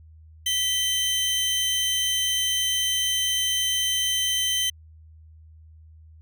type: tone pair together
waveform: sawtooth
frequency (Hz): 1969 / 3087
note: B6 / G7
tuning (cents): -6 / -27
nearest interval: minor sixth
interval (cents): 779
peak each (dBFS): -29 / -19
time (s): 0.46-4.7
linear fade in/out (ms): 5
effects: added 79 Hz sine -46 dBFS peak until 6.21 s